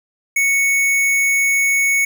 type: tone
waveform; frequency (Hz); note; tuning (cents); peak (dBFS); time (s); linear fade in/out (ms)
square; 2217; C#7; 0; -14; 0.36-2.05; 5
effects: none